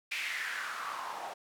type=noise with band-pass filter sweep; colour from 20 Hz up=white; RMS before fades=-38 dBFS; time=0.11-1.34 s; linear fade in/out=10 ms; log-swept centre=2500 to 740 Hz; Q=4.1; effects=none